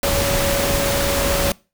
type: tone in noise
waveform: sine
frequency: 560 Hz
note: C#5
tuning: 18 cents sharp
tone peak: -21 dBFS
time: 0.03-1.52 s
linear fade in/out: 2 ms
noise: pink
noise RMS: -20 dBFS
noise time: 0.03-1.52 s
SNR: -4 dB
effects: noise-tail reverb RT60 0.3 s tail -23 dB re dry